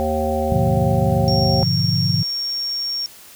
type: harmonic tone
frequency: 77.3 Hz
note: D#2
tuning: 11 cents flat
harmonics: 1 / 3 / 5 / 7 / 9 / 10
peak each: -25 / -25 / -27 / -22 / -28 / -25 dBFS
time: 0-1.63 s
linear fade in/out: 0 ms
type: chord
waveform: sine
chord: G# diminished seventh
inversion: none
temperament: equal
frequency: 103.83 / 123.47 / 146.83 / 174.61 Hz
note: G#2 / B2 / D3 / F3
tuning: 0 / 0 / 0 / 0 cents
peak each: -22 dBFS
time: 0.52-2.23 s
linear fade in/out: 0 ms
type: tone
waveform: sine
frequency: 5530 Hz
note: F8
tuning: 18 cents flat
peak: -21 dBFS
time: 1.28-3.06 s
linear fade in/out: 0 ms
effects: white hiss -43 dBFS RMS until 3.35 s